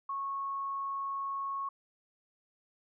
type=tone; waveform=sine; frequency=1100 Hz; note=C#6; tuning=14 cents flat; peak=-33 dBFS; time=0.09-1.69 s; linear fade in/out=5 ms; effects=none